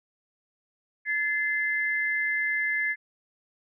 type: tone pair together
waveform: sine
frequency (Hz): 1726 / 2069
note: A6 / C7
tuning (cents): -34 / -20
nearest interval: minor third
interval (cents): 314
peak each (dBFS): -27 / -27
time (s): 1.05-2.96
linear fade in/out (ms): 50
effects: none